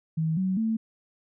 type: tone with pitch steps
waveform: sine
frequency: 159.9 / 187.8 / 222.7 Hz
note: D#3 / F#3 / A3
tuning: +48 / +26 / +21 cents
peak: -23 dBFS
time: 0.17-0.77 s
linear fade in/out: 10 ms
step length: 200 ms
effects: none